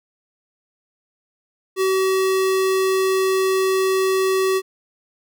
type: tone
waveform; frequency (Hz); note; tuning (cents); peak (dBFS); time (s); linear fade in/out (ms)
square; 380.1; F#4; +47; -17; 1.76-4.62; 50
effects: none